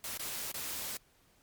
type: noise with dropouts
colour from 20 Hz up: white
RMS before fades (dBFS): -39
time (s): 0.04-0.97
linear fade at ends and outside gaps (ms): 2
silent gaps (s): 0.175-0.194 / 0.518-0.542
effects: pink hiss -67 dBFS RMS until 1.42 s + MP3 96 kbps